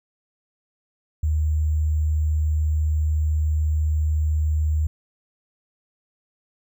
sine tone with sample-and-hold, 77 Hz, D#2, 17 cents flat, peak -18 dBFS, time 1.23-4.87 s, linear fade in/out 5 ms, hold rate 7350 Hz, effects none

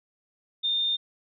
sine tone, 3626 Hz, A#7, 49 cents flat, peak -23 dBFS, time 0.63-0.97 s, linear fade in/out 20 ms, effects none

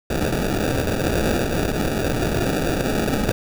blue noise with sample-and-hold, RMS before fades -21 dBFS, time 0.1-3.32 s, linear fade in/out 5 ms, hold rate 1050 Hz, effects none

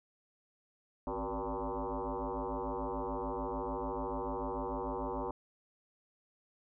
sine tone with frequency modulation, 261.6 Hz, C4, in tune, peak -34 dBFS, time 1.07-5.31 s, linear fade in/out 2 ms, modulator 106 Hz, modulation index 7.5, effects none

